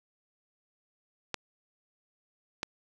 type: clicks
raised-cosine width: 0.2 ms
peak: -14 dBFS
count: 2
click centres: 1.343 / 2.631 s
effects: none